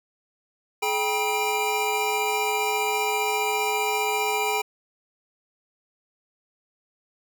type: tone cluster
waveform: square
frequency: 424.6 / 789 / 965 / 2382 Hz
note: G#4 / G5 / B5 / D7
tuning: +38 / +11 / -40 / +24 cents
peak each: -29 dBFS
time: 0.82-4.62 s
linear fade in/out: 10 ms
effects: none